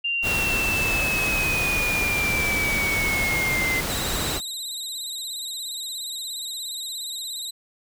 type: linear sweep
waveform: sine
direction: down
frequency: 2794 to 2059 Hz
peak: -22 dBFS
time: 0.04-3.81 s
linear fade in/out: 10 ms
type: noise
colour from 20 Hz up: pink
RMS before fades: -27 dBFS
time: 0.22-4.41 s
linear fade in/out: 50 ms
type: tone with vibrato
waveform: 25% pulse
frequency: 3880 Hz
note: B7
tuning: 31 cents flat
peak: -25 dBFS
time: 3.89-7.51 s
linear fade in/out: 10 ms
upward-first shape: sine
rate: 17 Hz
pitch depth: 80 cents each way
effects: none